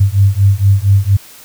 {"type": "beating tone pair", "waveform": "sine", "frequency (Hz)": [96.8, 101.1], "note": ["G2", "G#2"], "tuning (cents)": [-21, -46], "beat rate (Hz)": 4.3, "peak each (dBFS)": -10, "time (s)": [0, 1.17], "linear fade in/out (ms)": 10, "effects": ["white hiss -38 dBFS RMS until 1.44 s"]}